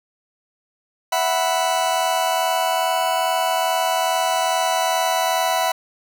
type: chord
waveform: 40% pulse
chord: E suspended second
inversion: none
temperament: just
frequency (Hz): 659.3 / 741.7 / 988.9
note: E5 / F#5 / B5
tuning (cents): 0 / +4 / +2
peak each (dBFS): -22 / -21 / -22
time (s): 1.12-5.72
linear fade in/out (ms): 5
effects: none